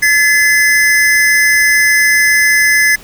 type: tone pair together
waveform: square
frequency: 1715 / 2042 Hz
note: A6 / C7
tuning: -45 / -43 cents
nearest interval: minor third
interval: 302 cents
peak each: -11 dBFS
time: 0.02-2.96 s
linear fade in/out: 10 ms
effects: pink hiss -37 dBFS RMS until 3.03 s